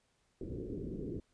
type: low-pass noise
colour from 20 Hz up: white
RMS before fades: -41 dBFS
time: 0.41-1.2 s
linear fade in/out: 2 ms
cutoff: 430 Hz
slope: 48 dB/octave
effects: pink hiss -75 dBFS RMS until 1.33 s + resampled to 22050 Hz